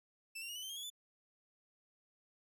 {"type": "tone with pitch steps", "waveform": "sawtooth", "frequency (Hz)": [2652, 2758, 2869, 2984, 3103, 3227, 3357, 3491], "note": ["E7", "F7", "F7", "F#7", "G7", "G7", "G#7", "A7"], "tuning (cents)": [10, -22, 46, 14, -18, 50, 18, -14], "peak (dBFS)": -40, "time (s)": [0.35, 0.902], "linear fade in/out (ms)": 10, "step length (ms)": 69, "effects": []}